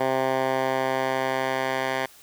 10% pulse tone with band-pass filter sweep, 131.8 Hz, C3, 13 cents sharp, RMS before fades -25 dBFS, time 0-2.06 s, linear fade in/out 5 ms, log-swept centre 810 to 1500 Hz, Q 0.9, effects white hiss -51 dBFS RMS until 2.22 s

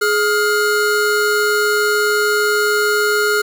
square tone pair together, 420.1 / 1413 Hz, G#4 / F6, +20 / +20 cents, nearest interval octave + major sixth, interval 2100 cents, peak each -17 dBFS, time 0.01-3.42 s, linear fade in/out 10 ms, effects none

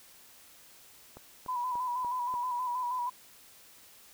click train, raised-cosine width 1 ms, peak -32 dBFS, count 5, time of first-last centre 1.17-2.34 s, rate 3.42 Hz
sine tone with vibrato, 987.8 Hz, B5, in tune, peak -30 dBFS, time 1.48-3.1 s, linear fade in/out 10 ms, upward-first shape square, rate 6.3 Hz, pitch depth 38 cents each way
effects white hiss -56 dBFS RMS until 4.13 s

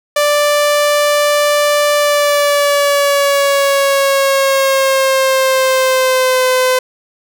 sawtooth tone with pitch glide, 587.3 to 511.3 Hz, D5 to C5, 0 to -40 cents, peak -6 dBFS, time 0.16-6.79 s, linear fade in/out 5 ms, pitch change -240 cents, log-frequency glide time 1.96-6.45 s, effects none

